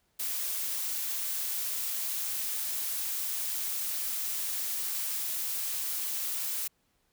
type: noise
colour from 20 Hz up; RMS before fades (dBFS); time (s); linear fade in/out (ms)
blue; -33; 0.19-6.68; 10
effects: pink hiss -73 dBFS RMS until 7.12 s